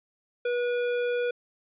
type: tone with tanh clipping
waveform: sine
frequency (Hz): 485.6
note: B4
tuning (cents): -29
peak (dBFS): -27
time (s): 0.45-1.31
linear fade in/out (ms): 5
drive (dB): 18
effects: resampled to 8000 Hz